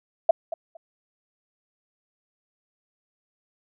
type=tone with echo; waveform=sine; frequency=659.3 Hz; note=E5; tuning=in tune; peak=-11 dBFS; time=0.29-0.31 s; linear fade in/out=5 ms; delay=230 ms; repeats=2; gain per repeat=-15 dB; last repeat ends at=0.77 s; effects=none